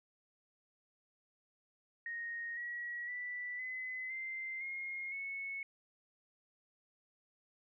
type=tone with pitch steps; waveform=sine; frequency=1864.7 / 1917.1 / 1971 / 2026 / 2083 / 2142 / 2202 Hz; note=A#6 / A#6 / B6 / B6 / C7 / C7 / C#7; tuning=0 / +48 / -4 / +44 / -8 / +40 / -12 cents; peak=-39 dBFS; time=2.06-5.63 s; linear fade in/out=2 ms; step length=510 ms; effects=none